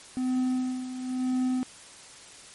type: tone with tremolo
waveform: triangle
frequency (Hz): 255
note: C4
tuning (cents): -44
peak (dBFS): -21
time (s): 0.17-1.63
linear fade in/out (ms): 0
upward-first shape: sine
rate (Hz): 1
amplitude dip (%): 70
effects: white hiss -48 dBFS RMS until 2.54 s + MP3 48 kbps